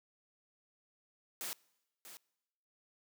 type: noise with echo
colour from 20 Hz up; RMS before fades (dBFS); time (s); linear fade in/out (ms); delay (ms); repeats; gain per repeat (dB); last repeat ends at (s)
white; -41; 1.41-1.53; 0; 640; 1; -11; 2.17
effects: noise-tail reverb RT60 1.0 s tail -25 dB re dry + high-pass 200 Hz 12 dB/octave